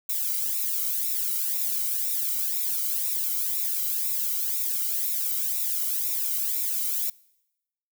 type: noise with flanger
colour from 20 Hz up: violet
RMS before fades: -27 dBFS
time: 0.09-7.1 s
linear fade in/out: 5 ms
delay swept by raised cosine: 0.64 to 1.17 ms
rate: 2 Hz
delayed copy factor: -0.85
effects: noise-tail reverb RT60 0.9 s tail -24 dB re dry